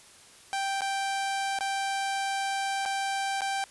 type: tone with dropouts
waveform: sawtooth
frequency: 784 Hz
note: G5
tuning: in tune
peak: -24 dBFS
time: 0.53-3.64 s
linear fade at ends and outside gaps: 0 ms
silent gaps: 0.808-0.818 / 1.588-1.608 / 2.853-2.859 / 3.408-3.418 s
effects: white hiss -53 dBFS RMS until 3.7 s + resampled to 24000 Hz